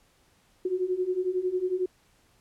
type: beating tone pair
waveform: sine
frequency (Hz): 360 / 371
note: F#4 / F#4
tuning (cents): -47 / +5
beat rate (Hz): 11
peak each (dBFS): -30 / -27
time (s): 0.65-1.86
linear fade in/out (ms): 5
effects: pink hiss -64 dBFS RMS until 2.4 s + low-pass 12000 Hz 12 dB/octave